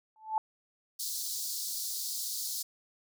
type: tone with exponential growth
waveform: sine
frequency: 873 Hz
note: A5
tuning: 14 cents flat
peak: -23 dBFS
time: 0.16-0.38 s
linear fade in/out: 1 ms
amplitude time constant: 47 ms
type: high-pass noise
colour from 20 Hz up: pink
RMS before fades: -36 dBFS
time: 0.99-2.63 s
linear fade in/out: 10 ms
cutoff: 4100 Hz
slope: 48 dB/octave
effects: none